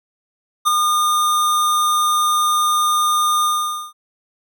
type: tone with ADSR envelope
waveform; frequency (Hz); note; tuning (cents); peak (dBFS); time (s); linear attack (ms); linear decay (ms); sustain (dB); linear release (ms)
square; 1215; D#6; -42; -11; 0.65-3.93; 26; 12; -4; 490
effects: none